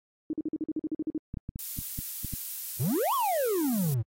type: tone bursts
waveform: sine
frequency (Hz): 311.1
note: D#4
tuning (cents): 0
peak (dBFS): -27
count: 12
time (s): 0.3-1.179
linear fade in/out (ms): 2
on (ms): 32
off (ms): 45
type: clicks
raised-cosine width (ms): 5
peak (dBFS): -23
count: 8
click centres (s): 1.341 / 1.372 / 1.491 / 1.559 / 1.789 / 1.989 / 2.247 / 2.337
type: noise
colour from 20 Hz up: violet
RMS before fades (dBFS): -35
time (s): 1.59-3.94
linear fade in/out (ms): 0
type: exponential two-way sweep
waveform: triangle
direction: up then down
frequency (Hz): 103.83 to 1147 to 103.83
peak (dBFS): -23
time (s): 2.79-4.03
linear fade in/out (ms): 20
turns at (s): 3.14
effects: AAC 48 kbps